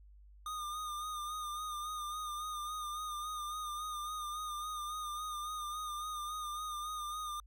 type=tone with vibrato; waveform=square; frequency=1220 Hz; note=D#6; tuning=34 cents flat; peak=-39 dBFS; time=0.46-7.4 s; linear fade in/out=2 ms; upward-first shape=sine; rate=3.6 Hz; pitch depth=39 cents each way; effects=added 50 Hz sine -55 dBFS peak until 7.46 s